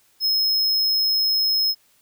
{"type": "tone", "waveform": "square", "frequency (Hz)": 5160, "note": "E8", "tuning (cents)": -38, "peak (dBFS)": -18, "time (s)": [0.2, 1.75], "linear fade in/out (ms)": 50, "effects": ["white hiss -60 dBFS RMS until 2.01 s"]}